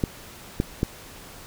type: clicks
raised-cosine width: 3 ms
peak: -8 dBFS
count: 3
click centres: 0.038 / 0.601 / 0.831 s
effects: pink hiss -44 dBFS RMS until 1.46 s